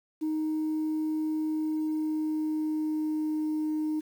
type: tone with pitch glide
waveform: sine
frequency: 311.1 to 308.4 Hz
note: D#4 to D#4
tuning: 0 to -15 cents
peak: -25 dBFS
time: 0.21-4.01 s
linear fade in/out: 20 ms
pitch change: -15 cents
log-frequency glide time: 1.45-3.42 s
effects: tanh soft clip ceiling -24 dBFS + 9-bit